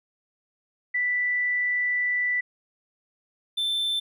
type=tone pair in turn; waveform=sine / triangle; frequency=1975.5 / 3544 Hz; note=B6 / A7; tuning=0 / +12 cents; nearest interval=minor seventh; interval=1012 cents; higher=second; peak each=-22 / -22 dBFS; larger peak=neither; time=0.94-2.41 / 3.57-4 s; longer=first; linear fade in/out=10 ms; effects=none